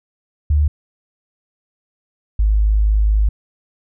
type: tone pair in turn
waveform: sine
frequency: 74 / 52.33 Hz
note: D2 / G#1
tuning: +14 / +14 cents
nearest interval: tritone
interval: 600 cents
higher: first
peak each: -11 / -11 dBFS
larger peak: neither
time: 0.5-0.68 / 2.39-3.29 s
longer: second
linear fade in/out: 5 ms
effects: none

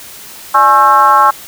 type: tone with frequency modulation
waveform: sine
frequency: 1087 Hz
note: C#6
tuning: 34 cents flat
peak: -4 dBFS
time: 0.54-1.31 s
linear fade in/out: 10 ms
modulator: 246 Hz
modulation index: 1.2
effects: white hiss -32 dBFS RMS until 1.47 s

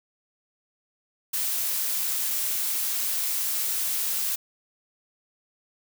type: noise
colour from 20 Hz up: blue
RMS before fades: -27 dBFS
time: 1.33-4.36 s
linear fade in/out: 10 ms
effects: none

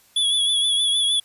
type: tone with vibrato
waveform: square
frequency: 3400 Hz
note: G#7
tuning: 40 cents sharp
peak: -18 dBFS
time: 0.16-1.2 s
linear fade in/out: 5 ms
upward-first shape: sine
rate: 6.4 Hz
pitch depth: 44 cents each way
effects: white hiss -56 dBFS RMS until 1.24 s + resampled to 32000 Hz

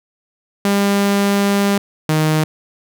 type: tone pair in turn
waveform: sawtooth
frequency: 200.4 / 155.59 Hz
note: G3 / D#3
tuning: +38 / 0 cents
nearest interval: major third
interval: 438 cents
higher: first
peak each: -9 dBFS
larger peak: neither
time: 0.65-1.78 / 2.09-2.44 s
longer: first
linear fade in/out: 2 ms
effects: none

